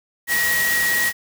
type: tone in noise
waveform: sine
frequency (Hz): 1904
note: A#6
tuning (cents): +36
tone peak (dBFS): -18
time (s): 0.27-1.13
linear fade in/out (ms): 50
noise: white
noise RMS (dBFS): -24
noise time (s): 0.27-1.13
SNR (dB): +3
effects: none